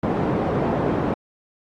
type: band-pass noise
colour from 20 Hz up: pink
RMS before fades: -22 dBFS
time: 0.03-1.14 s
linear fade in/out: 2 ms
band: 140 to 740 Hz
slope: 12 dB/octave
effects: AAC 48 kbps